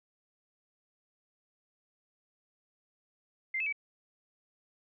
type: tone with pitch steps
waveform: sine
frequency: 2090 / 2611 / 2287 Hz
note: C7 / E7 / D7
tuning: -2 / -17 / -47 cents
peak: -30 dBFS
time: 3.54-3.726 s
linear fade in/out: 5 ms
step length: 62 ms
effects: none